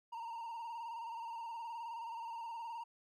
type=tone with vibrato; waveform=triangle; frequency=924 Hz; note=A#5; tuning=16 cents flat; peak=-40 dBFS; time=0.12-2.84 s; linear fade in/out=10 ms; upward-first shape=square; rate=19 Hz; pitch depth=39 cents each way; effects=none